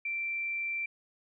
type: tone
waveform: sine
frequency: 2349 Hz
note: D7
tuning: in tune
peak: -31 dBFS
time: 0.05-0.86 s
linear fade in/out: 5 ms
effects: none